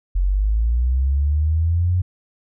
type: linear sweep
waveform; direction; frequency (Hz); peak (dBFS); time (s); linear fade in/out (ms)
sine; up; 43.71 to 91.8; -15; 0.15-2.02; 10
effects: none